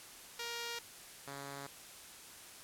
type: tone pair in turn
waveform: 5% pulse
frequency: 470 / 139.73 Hz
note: A#4 / C#3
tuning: +14 / +14 cents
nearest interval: octave + major sixth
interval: 2100 cents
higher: first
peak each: -28 / -33 dBFS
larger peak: first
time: 0.39-0.79 / 1.27-1.67 s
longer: neither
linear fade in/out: 5 ms
effects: white hiss -53 dBFS RMS until 2.63 s + low-pass 12000 Hz 12 dB/octave